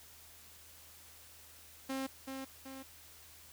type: tone with echo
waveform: sawtooth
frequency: 266.9 Hz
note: C4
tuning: 35 cents sharp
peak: -32 dBFS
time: 1.89-2.07 s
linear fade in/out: 10 ms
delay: 380 ms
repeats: 2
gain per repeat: -5 dB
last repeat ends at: 2.83 s
effects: added 79 Hz sine -65 dBFS peak until 3.52 s + white hiss -57 dBFS RMS until 3.52 s